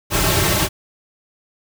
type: noise with comb filter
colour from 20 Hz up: pink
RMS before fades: -17 dBFS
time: 0.1-0.69 s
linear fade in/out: 50 ms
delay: 4.1 ms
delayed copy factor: -0.85
effects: none